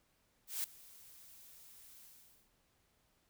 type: noise with ADSR envelope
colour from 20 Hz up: blue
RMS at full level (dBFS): -36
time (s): 0.47-2.51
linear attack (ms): 170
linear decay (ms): 3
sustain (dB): -22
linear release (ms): 480
effects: pink hiss -75 dBFS RMS until 3.29 s